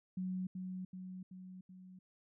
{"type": "tone with echo", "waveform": "sine", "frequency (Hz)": 185, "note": "F#3", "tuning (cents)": 0, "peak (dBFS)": -36, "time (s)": [0.17, 0.47], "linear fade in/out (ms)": 5, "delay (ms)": 380, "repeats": 4, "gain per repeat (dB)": -4, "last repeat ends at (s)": 1.99, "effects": []}